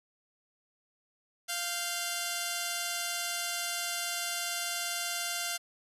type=tone pair together; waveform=5% pulse; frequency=695.6 / 1560 Hz; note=F5 / G6; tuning=-7 / -9 cents; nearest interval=octave + major second; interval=1398 cents; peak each=-22 / -26 dBFS; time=1.48-5.58 s; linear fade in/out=20 ms; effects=resampled to 32000 Hz